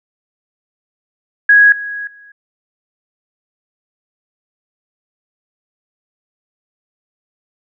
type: tone with level steps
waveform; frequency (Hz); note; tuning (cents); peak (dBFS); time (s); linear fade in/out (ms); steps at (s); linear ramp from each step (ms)
sine; 1659; G#6; -2; -4 / -21 / -38; 1.49-2.32; 5; 1.72 / 2.07; 2
effects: none